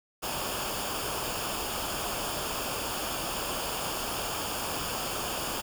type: noise with comb filter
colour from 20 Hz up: pink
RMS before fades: -33 dBFS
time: 0.22-5.62 s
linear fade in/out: 20 ms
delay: 0.5 ms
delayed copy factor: -0.65
effects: none